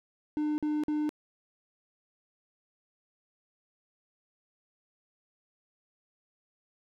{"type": "tone bursts", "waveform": "triangle", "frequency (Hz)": 301.3, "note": "D4", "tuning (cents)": 44, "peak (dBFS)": -25, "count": 3, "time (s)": [0.37, 1.092], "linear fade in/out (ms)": 0, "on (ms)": 210, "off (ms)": 46, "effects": []}